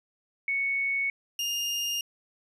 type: tone pair in turn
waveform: sine / 30% pulse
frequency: 2217 / 2824 Hz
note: C#7 / F7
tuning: 0 / +19 cents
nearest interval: major third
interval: 419 cents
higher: second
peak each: -25 dBFS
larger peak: neither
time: 0.48-1.1 / 1.39-2.01 s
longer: neither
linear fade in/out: 2 ms
effects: resampled to 32000 Hz